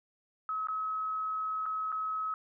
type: tone with dropouts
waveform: sine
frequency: 1282 Hz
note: E6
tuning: 49 cents flat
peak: -31 dBFS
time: 0.49-2.34 s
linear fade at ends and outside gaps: 1 ms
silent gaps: 0.671-0.685 / 1.657-1.662 / 1.919-1.925 s
effects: none